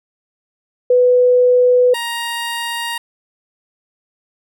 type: tone pair in turn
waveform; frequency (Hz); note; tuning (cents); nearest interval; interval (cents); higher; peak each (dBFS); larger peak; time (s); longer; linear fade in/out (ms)
sine / 15% pulse; 496.5 / 937.3; B4 / A#5; +9 / +9; major seventh; 1100; second; -8 / -14; first; 0.9-1.94 / 1.94-2.98; neither; 5
effects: none